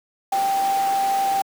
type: tone in noise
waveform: sine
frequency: 784 Hz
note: G5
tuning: in tune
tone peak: -18 dBFS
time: 0.32-1.42 s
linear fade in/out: 5 ms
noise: pink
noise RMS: -31 dBFS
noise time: 0.32-1.42 s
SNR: +10 dB
effects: high-pass 300 Hz 12 dB/octave